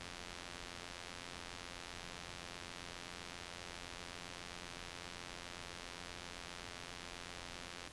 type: click train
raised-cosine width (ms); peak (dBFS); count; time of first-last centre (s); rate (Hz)
0.2; -29; 690; 0.01-7.875; 87.6
effects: pink hiss -55 dBFS RMS until 7.92 s + resampled to 24000 Hz